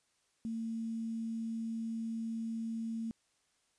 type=tone with quantisation; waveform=sine; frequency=226.3 Hz; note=A3; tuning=49 cents sharp; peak=-35 dBFS; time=0.45-3.11 s; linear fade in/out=0 ms; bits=10; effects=white hiss -75 dBFS RMS until 3.78 s + resampled to 22050 Hz